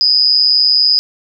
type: tone with amplitude modulation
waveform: sine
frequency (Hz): 4978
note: D#8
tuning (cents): 0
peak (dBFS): -4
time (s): 0.01-0.99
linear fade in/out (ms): 0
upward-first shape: sine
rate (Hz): 140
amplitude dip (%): 90
effects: none